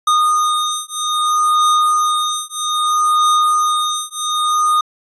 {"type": "beating tone pair", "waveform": "square", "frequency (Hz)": [1229, 1229.62], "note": ["D#6", "D#6"], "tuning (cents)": [-22, -21], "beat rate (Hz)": 0.62, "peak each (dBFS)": [-17, -17], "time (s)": [0.07, 4.81], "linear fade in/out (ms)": 5, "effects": ["resampled to 24000 Hz"]}